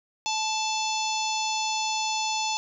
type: harmonic tone with a mistuned harmonic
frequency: 870 Hz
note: A5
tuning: 20 cents flat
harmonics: 1 / 3 / 4 / 5 / 6 / 7 / 8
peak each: -28 / -33 / -34 / -35 / -36 / -36 / -37 dBFS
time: 0.26-2.57 s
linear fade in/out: 0 ms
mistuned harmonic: 3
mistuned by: +23 cents
effects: none